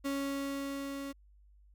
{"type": "tone with level ramp", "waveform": "35% pulse", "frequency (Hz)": 277.2, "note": "C#4", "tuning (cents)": 0, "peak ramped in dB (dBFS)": [-30, -37], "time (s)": [0.04, 1.13], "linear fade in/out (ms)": 20, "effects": ["added 50 Hz sine -58 dBFS peak until 1.74 s"]}